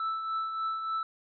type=tone with tremolo; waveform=triangle; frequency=1318.5 Hz; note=E6; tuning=in tune; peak=-26 dBFS; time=0-1.03 s; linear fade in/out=2 ms; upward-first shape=triangle; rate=3.4 Hz; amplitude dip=50%; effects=resampled to 11025 Hz

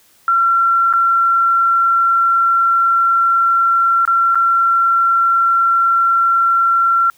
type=tone with dropouts; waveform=sine; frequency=1362 Hz; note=F6; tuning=44 cents flat; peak=-10 dBFS; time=0.28-7.1 s; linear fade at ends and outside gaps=1 ms; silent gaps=0.928-0.936 / 4.052-4.076 / 4.347-4.355 s; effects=white hiss -52 dBFS RMS until 7.17 s

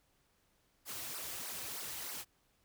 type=noise with flanger; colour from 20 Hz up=white; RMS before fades=-43 dBFS; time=0.85-2.25 s; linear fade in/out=50 ms; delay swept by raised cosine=0.28 to 4.98 ms; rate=3.2 Hz; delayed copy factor=-0.85; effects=pink hiss -74 dBFS RMS until 2.64 s

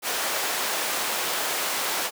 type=high-pass noise; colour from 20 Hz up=pink; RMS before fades=-27 dBFS; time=0.02-2.11 s; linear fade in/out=50 ms; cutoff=570 Hz; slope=12 dB/octave; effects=none

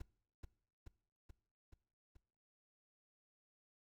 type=noise with echo; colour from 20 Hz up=brown; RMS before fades=-45 dBFS; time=0-0.02 s; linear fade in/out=5 ms; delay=430 ms; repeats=5; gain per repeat=-3 dB; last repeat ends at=2.17 s; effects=noise-tail reverb RT60 0.6 s tail -20 dB re dry

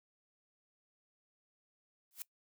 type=noise with exponential growth; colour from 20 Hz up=blue; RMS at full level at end=-39 dBFS; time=2.11-2.22 s; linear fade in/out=0 ms; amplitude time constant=23 ms; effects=noise-tail reverb RT60 0.1 s tail -21 dB re dry

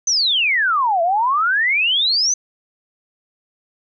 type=exponential two-way sweep; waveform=sine; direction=down then up; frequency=6272 to 656 to 6272 Hz; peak=-14 dBFS; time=0.07-2.34 s; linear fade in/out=5 ms; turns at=1.02 s; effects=none

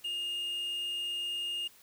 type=tone with quantisation; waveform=triangle; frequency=2834 Hz; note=F7; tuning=25 cents sharp; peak=-31 dBFS; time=0.04-1.68 s; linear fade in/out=10 ms; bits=9; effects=white hiss -59 dBFS RMS until 1.82 s

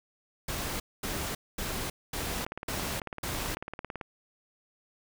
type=noise bursts; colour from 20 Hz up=pink; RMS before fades=-34 dBFS; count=6; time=0.48-3.55 s; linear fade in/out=5 ms; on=320 ms; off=230 ms
type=click train; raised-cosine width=0.5 ms; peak=-22 dBFS; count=30; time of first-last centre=2.41-4.012 s; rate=18.1 Hz
effects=none

